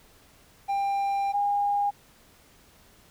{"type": "tone pair in turn", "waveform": ["triangle", "sine"], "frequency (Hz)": [795, 812.6], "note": ["G5", "G#5"], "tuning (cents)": [24, -38], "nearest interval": "unison", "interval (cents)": 38, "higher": "second", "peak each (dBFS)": [-22, -22], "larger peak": "neither", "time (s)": [[0.68, 1.33], [1.33, 1.91]], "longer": "first", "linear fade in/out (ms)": 20, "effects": ["pink hiss -57 dBFS RMS until 3.1 s"]}